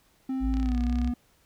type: tone with pitch glide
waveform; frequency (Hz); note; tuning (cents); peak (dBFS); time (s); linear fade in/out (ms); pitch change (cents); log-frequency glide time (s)
triangle; 263.1 to 242.7; C4 to B3; +10 to -30; -25; 0.29-1.14; 5; -140; 0.6-0.79
type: exponential sweep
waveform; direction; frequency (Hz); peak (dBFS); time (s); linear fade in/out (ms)
sine; up; 53 to 65.41; -25; 0.4-1.13; 50
type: click train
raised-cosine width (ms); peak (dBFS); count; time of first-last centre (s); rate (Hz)
0.2; -26; 19; 0.54-1.076; 33.6
effects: pink hiss -64 dBFS RMS until 1.45 s